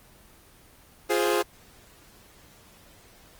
sawtooth chord, F minor, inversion none, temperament equal, 349.2 / 415.3 / 523.3 Hz, F4 / Ab4 / C5, 0 / 0 / 0 cents, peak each -22 / -21 / -23 dBFS, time 1.09-1.43 s, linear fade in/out 20 ms, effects pink hiss -54 dBFS RMS until 3.39 s + Opus 24 kbps

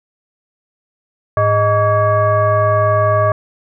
sine tone with frequency modulation, 622.3 Hz, D#5, in tune, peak -10 dBFS, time 1.37-3.32 s, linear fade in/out 2 ms, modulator 516 Hz, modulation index 1.2, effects none

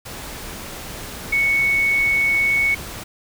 sine tone in noise, 2217 Hz, C#7, in tune, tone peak -15 dBFS, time 1.32-2.75 s, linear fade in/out 10 ms, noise pink, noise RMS -33 dBFS, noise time 0.05-3.04 s, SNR +15 dB, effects none

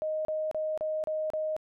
sine tone bursts, 622.3 Hz, D#5, in tune, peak -28 dBFS, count 6, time 0.02-1.565 s, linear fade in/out 0 ms, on 230 ms, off 33 ms, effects none

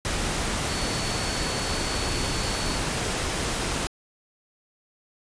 sine tone in noise, 4435 Hz, C#8, in tune, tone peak -35 dBFS, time 0.69-2.78 s, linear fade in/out 0 ms, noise pink, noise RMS -27 dBFS, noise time 0.05-3.87 s, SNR -11 dB, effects resampled to 22050 Hz

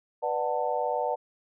sine chord, B minor seventh, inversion none, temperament just, 493.9 / 592.7 / 740.8 / 889 Hz, B4 / D5 / F#5 / A5, 0 / +16 / +2 / +18 cents, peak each -31 dBFS, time 0.22-1.16 s, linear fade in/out 20 ms, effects none

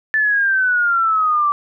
sine exponential sweep, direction down, 1760 to 1158 Hz, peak -13 dBFS, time 0.14-1.52 s, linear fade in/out 0 ms, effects none

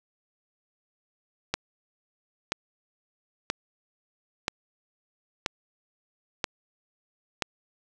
click train, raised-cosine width 0.2 ms, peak -8 dBFS, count 7, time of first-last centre 1.54-7.422 s, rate 1.02 Hz, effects none

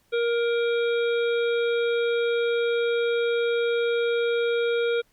harmonic tone, 470 Hz, A#4, 14 cents sharp, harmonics 1 / 3 / 5 / 7 / 8, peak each -21 / -31 / -35 / -38 / -39 dBFS, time 0.12-5.02 s, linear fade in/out 20 ms, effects pink hiss -65 dBFS RMS until 5.12 s + MP3 96 kbps

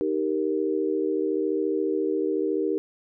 sine chord, Eb major, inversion none, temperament equal, 311.1 / 392 / 466.2 Hz, Eb4 / G4 / Bb4, 0 / 0 / 0 cents, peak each -27 / -26 / -28 dBFS, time 0.01-2.78 s, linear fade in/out 0 ms, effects none

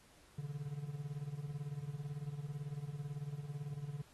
triangle tone with tremolo, 144.7 Hz, D3, 25 cents flat, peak -35 dBFS, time 0.38-4.02 s, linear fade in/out 5 ms, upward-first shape sine, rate 18 Hz, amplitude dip 80%, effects pink hiss -65 dBFS RMS until 4.13 s + AAC 32 kbps

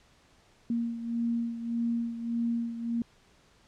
sine beating tone pair, 233.1 / 234.8 Hz, A#3 / A#3, 0 / +13 cents, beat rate 1.7 Hz, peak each -29 / -35 dBFS, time 0.7-3.02 s, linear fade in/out 2 ms, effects pink hiss -62 dBFS RMS until 3.67 s + low-pass 7000 Hz 12 dB/octave

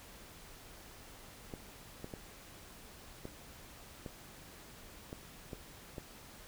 clicks, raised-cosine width 2 ms, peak -29 dBFS, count 8, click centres 1.538 / 2.044 / 2.138 / 3.254 / 4.062 / 5.129 / 5.532 / 5.982 s, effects pink hiss -54 dBFS RMS until 6.47 s

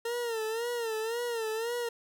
40% pulse tone with vibrato, 458.8 Hz, A#4, 28 cents flat, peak -30 dBFS, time 0.05-1.89 s, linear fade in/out 5 ms, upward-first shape sine, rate 1.9 Hz, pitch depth 90 cents each way, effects none

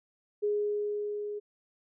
sine tone with level ramp, 415.3 Hz, G#4, in tune, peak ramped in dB -25 to -34 dBFS, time 0.42-1.4 s, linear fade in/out 20 ms, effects none

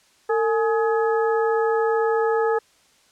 harmonic tone with a mistuned harmonic, 422 Hz, G#4, 28 cents sharp, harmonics 1 / 2 / 3 / 4, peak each -19 / -25 / -29 / -31 dBFS, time 0.29-2.59 s, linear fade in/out 10 ms, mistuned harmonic 1, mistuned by +120 cents, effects white hiss -58 dBFS RMS until 3.11 s + low-pass 8000 Hz 12 dB/octave

